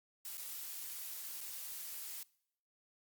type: noise with dropouts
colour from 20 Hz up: blue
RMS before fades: -45 dBFS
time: 0.25-2.23 s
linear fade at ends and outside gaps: 1 ms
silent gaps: 0.372-0.379 / 1.407-1.411 s
effects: noise-tail reverb RT60 0.7 s tail -23 dB re dry + Opus 48 kbps